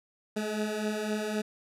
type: beating tone pair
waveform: 20% pulse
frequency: 210 / 213.9 Hz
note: G#3 / A3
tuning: +19 / -49 cents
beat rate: 3.9 Hz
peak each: -31 / -26 dBFS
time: 0.36-1.42 s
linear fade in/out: 10 ms
effects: low-pass 11000 Hz 12 dB/octave